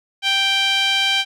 sawtooth tone with band-pass filter, 784 Hz, G5, in tune, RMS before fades -18 dBFS, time 0.22-1.25 s, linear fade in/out 50 ms, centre 3100 Hz, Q 2.8, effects none

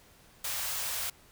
white band-stop noise, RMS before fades -34 dBFS, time 0.44-1.1 s, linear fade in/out 5 ms, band 120 to 550 Hz, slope 24 dB/octave, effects pink hiss -59 dBFS RMS until 1.31 s

